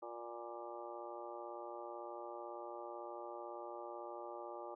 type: harmonic tone with a mistuned harmonic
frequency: 118 Hz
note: A#2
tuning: 22 cents sharp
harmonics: 3 / 4 / 5 / 6 / 7 / 8 / 9 / 10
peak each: -51 / -54 / -50 / -59 / -51 / -57 / -61 / -54 dBFS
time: 0.02-4.75 s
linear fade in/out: 10 ms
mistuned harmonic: 6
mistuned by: +60 cents
effects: none